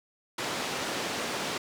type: band-pass noise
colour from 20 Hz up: pink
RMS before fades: -33 dBFS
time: 0.38-1.58 s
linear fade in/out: 5 ms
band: 250 to 6500 Hz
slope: 12 dB/octave
effects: none